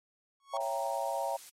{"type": "tone with exponential growth", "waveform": "45% pulse", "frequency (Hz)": 1106, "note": "C#6", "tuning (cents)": -4, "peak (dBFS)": -34, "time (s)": [0.4, 0.57], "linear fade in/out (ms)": 1, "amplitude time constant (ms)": 35}
{"type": "chord", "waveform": "sine", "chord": "C# diminished seventh", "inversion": "none", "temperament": "equal with one note detuned", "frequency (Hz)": [554.4, 668.1, 784, 932.3], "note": ["C#5", "E5", "G5", "Bb5"], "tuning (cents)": [0, 23, 0, 0], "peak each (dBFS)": -36, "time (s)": [0.53, 1.37], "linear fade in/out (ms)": 10}
{"type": "noise", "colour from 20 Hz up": "blue", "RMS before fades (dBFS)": -46, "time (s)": [0.6, 1.5], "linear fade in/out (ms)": 10}
{"effects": ["low-pass 10000 Hz 12 dB/octave", "MP3 64 kbps"]}